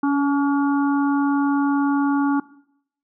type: harmonic tone with a mistuned harmonic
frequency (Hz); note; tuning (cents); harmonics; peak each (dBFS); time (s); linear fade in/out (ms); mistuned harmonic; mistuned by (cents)
284; C#4; +42; 1 / 3 / 4 / 5; -17 / -27 / -29 / -31; 0.03-2.4; 5; 1; -17
effects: noise-tail reverb RT60 0.7 s tail -19 dB re dry